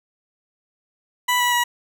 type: tone with pitch steps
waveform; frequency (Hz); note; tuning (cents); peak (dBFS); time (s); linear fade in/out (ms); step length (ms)
20% pulse; 987.8 / 976.5 / 965.2; B5 / B5 / B5; 0 / -20 / -40; -12; 1.28-1.64; 10; 120
effects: none